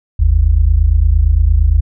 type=tone pair together; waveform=sine; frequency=48.88 / 77.6 Hz; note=G1 / D#2; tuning=-4 / -4 cents; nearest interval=minor sixth; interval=800 cents; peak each=-10 dBFS; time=0.19-1.81 s; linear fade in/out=10 ms; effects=none